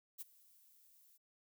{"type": "noise with ADSR envelope", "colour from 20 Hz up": "violet", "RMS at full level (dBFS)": -44, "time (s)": [0.18, 1.18], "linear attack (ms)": 29, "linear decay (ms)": 23, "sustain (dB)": -23, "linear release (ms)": 17, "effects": []}